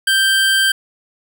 25% pulse tone, 1570 Hz, G6, 2 cents sharp, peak -8 dBFS, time 0.07-0.72 s, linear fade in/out 5 ms, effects none

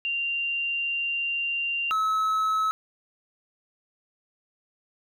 sine / triangle tone pair in turn, 2777 / 1292.2 Hz, F7 / E6, -10 / -35 cents, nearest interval octave + minor second, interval 1325 cents, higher first, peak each -25 / -20 dBFS, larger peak second, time 0.05-1.91 / 1.91-2.71 s, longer first, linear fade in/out 0 ms, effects none

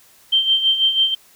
sine tone with tremolo, 3136 Hz, G7, in tune, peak -11 dBFS, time 0.32-1.15 s, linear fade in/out 10 ms, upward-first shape sine, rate 6.1 Hz, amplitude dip 65%, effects white hiss -51 dBFS RMS until 1.35 s

